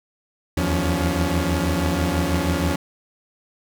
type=tone cluster; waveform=sawtooth; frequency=78.6 / 84.8 / 176.6 / 281.5 Hz; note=D#2 / E2 / F3 / C#4; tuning=+18 / +50 / +20 / +27 cents; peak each=-21 dBFS; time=0.57-2.76 s; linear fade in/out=5 ms; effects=none